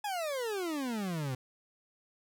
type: exponential sweep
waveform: 40% pulse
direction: down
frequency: 855 to 123.7 Hz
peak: -32 dBFS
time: 0.04-1.35 s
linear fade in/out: 5 ms
effects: none